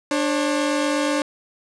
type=tone pair together; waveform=sawtooth; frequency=294.6 / 540.9 Hz; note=D4 / C#5; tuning=+6 / -43 cents; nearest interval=major seventh; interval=1051 cents; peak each=-17 / -20 dBFS; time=0.11-1.22 s; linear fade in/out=2 ms; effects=resampled to 22050 Hz + 9-bit